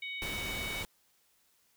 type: harmonic tone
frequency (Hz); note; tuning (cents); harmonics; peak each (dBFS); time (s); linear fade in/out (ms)
747; F#5; +16; 3 / 4 / 5; -38 / -46 / -44; 0.02-0.83; 5
type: noise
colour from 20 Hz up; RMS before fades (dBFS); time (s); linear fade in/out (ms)
pink; -40; 0.22-0.85; 0
effects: white hiss -70 dBFS RMS until 1.76 s